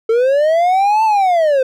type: linear two-way sweep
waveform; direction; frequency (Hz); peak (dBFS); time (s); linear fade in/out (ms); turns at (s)
triangle; up then down; 440 to 893 to 507; -8; 0.09-1.63; 5; 1.04
effects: none